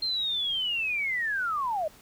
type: linear sweep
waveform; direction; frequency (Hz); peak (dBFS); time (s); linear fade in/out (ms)
sine; down; 4200 to 587.3; -26; 0.02-1.88; 5
effects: pink hiss -54 dBFS RMS until 2.01 s